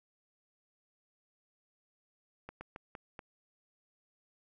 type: slowing click train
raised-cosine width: 0.5 ms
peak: -29 dBFS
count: 5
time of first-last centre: 2.49-3.192 s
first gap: 120 ms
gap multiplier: 1.26
effects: none